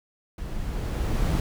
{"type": "noise with level ramp", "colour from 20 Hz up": "brown", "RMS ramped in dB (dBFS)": [-34, -21], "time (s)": [0.38, 1.4], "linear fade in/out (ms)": 2, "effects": []}